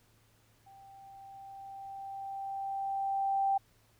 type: tone with level ramp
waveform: sine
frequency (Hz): 784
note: G5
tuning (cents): 0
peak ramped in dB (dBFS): -53 to -25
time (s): 0.66-3.58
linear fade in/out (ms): 10
effects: added 110 Hz sine -68 dBFS peak until 3.99 s + pink hiss -68 dBFS RMS until 3.99 s